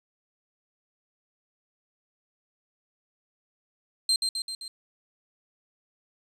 35% pulse tone with echo, 4157 Hz, C8, 12 cents flat, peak -19 dBFS, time 4.09-4.16 s, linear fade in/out 2 ms, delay 130 ms, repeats 4, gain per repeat -4 dB, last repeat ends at 4.68 s, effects resampled to 32000 Hz + 10-bit

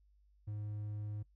triangle tone, 104.9 Hz, G#2, 18 cents sharp, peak -37 dBFS, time 0.47-1.23 s, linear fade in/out 10 ms, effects noise-tail reverb RT60 0.1 s tail -20 dB re dry + added 50 Hz sine -65 dBFS peak until 1.35 s

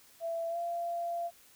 sine tone with pitch glide, 667 to 686.5 Hz, E5 to F5, +20 to -30 cents, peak -32 dBFS, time 0.2-1.31 s, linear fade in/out 50 ms, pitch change +50 cents, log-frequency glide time 0.49-0.57 s, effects white hiss -60 dBFS RMS until 1.55 s

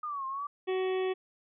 sine exponential two-way sweep, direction down then up, 1244.5 to 1053 to 1169 Hz, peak -33 dBFS, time 0.03-0.47 s, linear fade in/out 5 ms, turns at 0.26 s
harmonic tone, 374.5 Hz, F#4, 21 cents sharp, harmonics 1 / 2 / 3 / 5 / 6 / 7 / 8 / 9, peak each -28 / -40 / -44 / -45 / -48 / -47 / -52 / -49 dBFS, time 0.67-1.14 s, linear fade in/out 20 ms
effects none

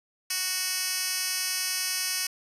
10% pulse tone with high-pass filter, 370 Hz, F#4, in tune, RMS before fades -29 dBFS, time 0.3-2.27 s, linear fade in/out 5 ms, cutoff 4000 Hz, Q 0.82, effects resampled to 32000 Hz

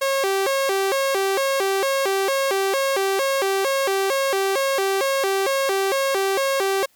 sawtooth tone with vibrato, 460 Hz, A#4, 23 cents flat, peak -15 dBFS, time 0.01-6.86 s, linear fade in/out 10 ms, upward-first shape square, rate 2.2 Hz, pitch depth 290 cents each way, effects white hiss -60 dBFS RMS until 6.95 s

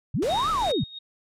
sine linear two-way sweep, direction up then down, 87.5 to 1336 to 87.5 Hz, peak -22 dBFS, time 0.14-0.84 s, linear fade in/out 5 ms, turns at 0.5 s
pink noise, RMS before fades -35 dBFS, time 0.22-0.72 s, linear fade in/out 5 ms
sine tone with tremolo, 3729 Hz, A#7, in tune, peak -29 dBFS, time 0.29-0.99 s, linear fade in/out 10 ms, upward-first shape sine, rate 2.9 Hz, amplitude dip 80%
effects low-pass 9000 Hz 12 dB/octave

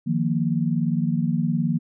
sine chord, Eb suspended second, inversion none, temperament just, 155.56 / 175.01 / 233.3 Hz, Eb3 / F3 / Bb3, 0 / +4 / +2 cents, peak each -24 dBFS, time 0.06-1.79 s, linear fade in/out 20 ms, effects none

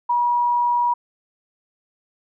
sine tone, 963 Hz, B5, 44 cents flat, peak -16 dBFS, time 0.09-0.94 s, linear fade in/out 10 ms, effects none

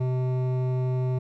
sine tone with hard clipping, 127.7 Hz, C3, 42 cents flat, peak -25 dBFS, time 0-1.19 s, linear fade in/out 10 ms, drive 12 dB, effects none

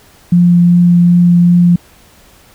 sine tone with vibrato, 174.61 Hz, F3, in tune, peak -4 dBFS, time 0.32-1.76 s, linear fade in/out 5 ms, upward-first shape triangle, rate 2.6 Hz, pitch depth 9 cents each way, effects pink hiss -44 dBFS RMS until 2.54 s

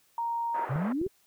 sine tone, 932.3 Hz, A#5, in tune, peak -28 dBFS, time 0.18-0.65 s, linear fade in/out 2 ms
pink band-pass noise, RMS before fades -38 dBFS, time 0.54-0.93 s, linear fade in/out 10 ms, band 420 to 1600 Hz, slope 24 dB/octave
sine exponential sweep, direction up, 120.7 to 410.8 Hz, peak -27 dBFS, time 0.69-1.08 s, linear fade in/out 20 ms
clicks, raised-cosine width 3 ms, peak -27 dBFS, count 3, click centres 0.759 / 1.015 / 1.065 s
effects white hiss -66 dBFS RMS until 1.26 s

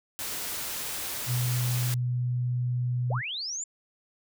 white noise, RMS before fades -34 dBFS, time 0.19-1.94 s, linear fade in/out 0 ms
sine tone, 123.47 Hz, B2, in tune, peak -25 dBFS, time 1.26-3.22 s, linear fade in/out 50 ms
sine linear sweep, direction up, 411.7 to 7320 Hz, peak -31 dBFS, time 3.1-3.64 s, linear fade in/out 5 ms
effects none

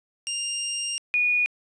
15% pulse / sine tone pair in turn, 2800 / 2456 Hz, F7 / D#7, +4 / -23 cents, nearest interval major second, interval 227 cents, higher first, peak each -19 dBFS, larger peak neither, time 0.27-0.98 / 1.14-1.46 s, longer first, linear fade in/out 0 ms, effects resampled to 22050 Hz + 10-bit

